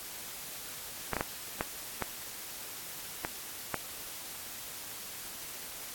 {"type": "clicks", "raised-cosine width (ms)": 0.5, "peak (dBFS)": -15, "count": 7, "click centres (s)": [1.133, 1.167, 1.209, 1.609, 2.023, 3.249, 3.743], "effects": ["white hiss -43 dBFS RMS until 5.94 s", "AAC 64 kbps"]}